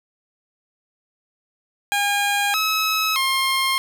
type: tone with pitch steps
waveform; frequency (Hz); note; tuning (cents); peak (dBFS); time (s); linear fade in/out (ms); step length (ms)
15% pulse; 811 / 1287 / 1066; G#5 / E6 / C6; -41 / -42 / +32; -12; 1.92-3.78; 0; 620
effects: none